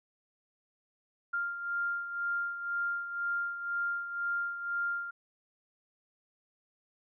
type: beating tone pair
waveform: sine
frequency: 1396.9 / 1398.9 Hz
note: F6 / F6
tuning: 0 / +2 cents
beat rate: 2 Hz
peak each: -32 / -39 dBFS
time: 1.33-5.11 s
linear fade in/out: 10 ms
effects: none